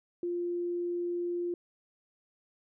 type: tone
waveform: sine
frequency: 349.2 Hz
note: F4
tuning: in tune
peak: -30 dBFS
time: 0.23-1.54 s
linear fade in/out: 2 ms
effects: none